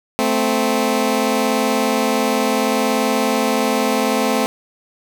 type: tone pair together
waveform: 15% pulse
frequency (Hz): 219.3 / 260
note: A3 / C4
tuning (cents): -6 / -11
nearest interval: minor third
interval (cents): 295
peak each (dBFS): -12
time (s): 0.19-4.46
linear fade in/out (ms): 0
effects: none